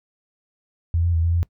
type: tone with pitch steps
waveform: sine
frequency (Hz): 84 / 86 / 82.1 / 84.5 / 85.6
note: E2 / F2 / E2 / E2 / F2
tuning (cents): +33 / -26 / -6 / +43 / -34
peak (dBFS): -17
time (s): 0.94-1.43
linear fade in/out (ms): 0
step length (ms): 98
effects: noise-tail reverb RT60 0.1 s tail -20 dB re dry